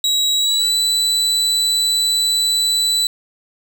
35% pulse tone with pitch glide, 3862 to 3975 Hz, B7 to B7, -39 to +10 cents, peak -13 dBFS, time 0.04-3.07 s, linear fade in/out 2 ms, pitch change +49 cents, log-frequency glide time 0.34-0.74 s, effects none

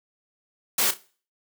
white noise with echo, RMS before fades -22 dBFS, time 0.78-0.91 s, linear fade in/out 5 ms, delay 32 ms, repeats 2, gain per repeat -13 dB, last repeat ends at 0.974 s, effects noise-tail reverb RT60 0.4 s tail -19 dB re dry + high-pass 200 Hz 12 dB/octave

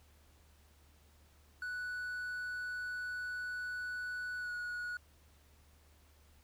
triangle tone with pitch glide, 1480 to 1457.9 Hz, F#6 to F#6, 0 to -26 cents, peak -36 dBFS, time 1.62-4.97 s, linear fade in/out 2 ms, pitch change -26 cents, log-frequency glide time 4.39-4.52 s, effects added 74 Hz sine -63 dBFS peak until 6.43 s + pink hiss -68 dBFS RMS until 6.43 s

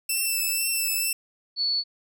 5% pulse tone with vibrato, 2659 Hz, E7, 14 cents sharp, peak -15 dBFS, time 0.09-1.13 s, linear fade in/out 5 ms, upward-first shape triangle, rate 2.1 Hz, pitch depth 32 cents each way
sine tone, 4435 Hz, C#8, in tune, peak -22 dBFS, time 1.56-1.84 s, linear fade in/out 50 ms
effects none

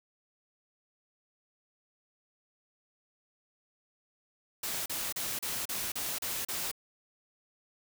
white noise bursts, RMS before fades -35 dBFS, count 8, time 4.63-6.715 s, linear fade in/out 5 ms, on 230 ms, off 35 ms, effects none

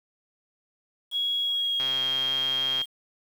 sine tone with pitch glide, 3322 to 3231 Hz, G#7 to G#7, 0 to -48 cents, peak -23 dBFS, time 1.11-2.86 s, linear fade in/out 50 ms, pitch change -48 cents, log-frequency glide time 1.42-2.1 s
click train, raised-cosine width 0.2 ms, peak -18 dBFS, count 135, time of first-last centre 1.8-2.815 s, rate 132 Hz
effects low-pass 5000 Hz 12 dB/octave + 8-bit

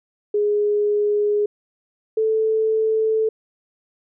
sine tone pair in turn, 415.3 / 439.5 Hz, G#4 / A4, 0 / -2 cents, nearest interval minor second, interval 98 cents, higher second, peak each -16 dBFS, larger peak neither, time 0.34-1.46 / 2.17-3.29 s, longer neither, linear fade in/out 5 ms, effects none

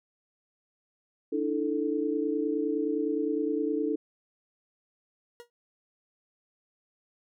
sine chord, D suspended second, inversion none, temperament equal with one note detuned, 293.7 / 323.4 / 440 Hz, D4 / E4 / A4, 0 / -33 / 0 cents, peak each -30 / -31 / -30 dBFS, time 1.32-3.96 s, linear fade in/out 10 ms
40% pulse tone with exponential decay, 476.5 Hz, A#4, 38 cents sharp, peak -39 dBFS, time 5.4-5.5 s, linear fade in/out 0 ms, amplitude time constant 20 ms
effects none

